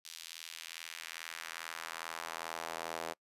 square tone with high-pass filter sweep, 41.2 Hz, E1, in tune, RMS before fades -44 dBFS, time 0.04-3.14 s, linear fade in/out 20 ms, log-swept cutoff 4000 to 560 Hz, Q 1.2, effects noise-tail reverb RT60 0.1 s tail -26 dB re dry + resampled to 32000 Hz

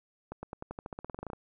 accelerating click train, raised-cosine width 1 ms, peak -25 dBFS, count 17, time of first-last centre 0.32-1.333 s, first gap 110 ms, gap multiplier 0.92, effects none

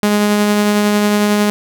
sawtooth tone with tremolo, 207.7 Hz, G#3, in tune, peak -6 dBFS, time 0.03-1.5 s, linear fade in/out 0 ms, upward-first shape triangle, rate 11 Hz, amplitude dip 25%, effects none

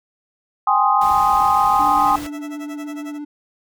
sine chord, Ab major seventh, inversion third, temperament equal, 784 / 830.6 / 1046.5 / 1244.5 Hz, G5 / Ab5 / C6 / Eb6, 0 / 0 / 0 / 0 cents, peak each -19 / -18 / -18 / -18 dBFS, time 0.67-2.16 s, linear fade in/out 5 ms
pink noise, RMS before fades -34 dBFS, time 1.01-2.27 s, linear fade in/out 5 ms
triangle tone with vibrato, 293.7 Hz, D4, in tune, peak -25 dBFS, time 1.79-3.25 s, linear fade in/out 10 ms, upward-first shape sine, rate 17 Hz, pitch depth 18 cents each way
15% pulse tone with tremolo, 658 Hz, E5, 3 cents flat, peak -27 dBFS, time 1.97-3.19 s, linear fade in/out 50 ms, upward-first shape sine, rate 11 Hz, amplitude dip 95%
effects none

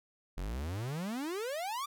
45% pulse exponential sweep, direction up, 41.55 to 1204 Hz, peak -35 dBFS, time 0.37-1.86 s, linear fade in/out 10 ms, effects none

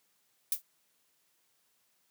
violet noise with exponential decay, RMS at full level -25 dBFS, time 0.52-0.62 s, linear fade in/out 2 ms, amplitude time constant 21 ms, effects white hiss -73 dBFS RMS until 2.1 s + high-pass 100 Hz 12 dB/octave

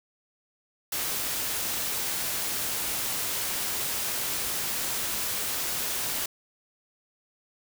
white noise, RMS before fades -30 dBFS, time 0.92-6.26 s, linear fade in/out 5 ms, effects none

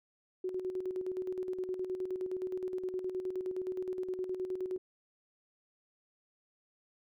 sine tone with tremolo, 370 Hz, F#4, in tune, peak -32 dBFS, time 0.44-4.78 s, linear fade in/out 5 ms, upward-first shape square, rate 9.6 Hz, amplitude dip 55%, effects none

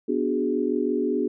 sine chord, G# half-diminished seventh, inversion first, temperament equal, 246.9 / 293.7 / 370 / 415.3 Hz, B3 / D4 / F#4 / G#4, 0 / 0 / 0 / 0 cents, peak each -27 dBFS, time 0.08-1.28 s, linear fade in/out 10 ms, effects none

